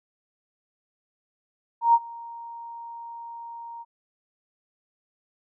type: tone with ADSR envelope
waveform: sine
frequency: 932.3 Hz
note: A#5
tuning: in tune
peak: -12 dBFS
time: 1.81-3.85 s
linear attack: 130 ms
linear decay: 45 ms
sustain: -24 dB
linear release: 37 ms
effects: none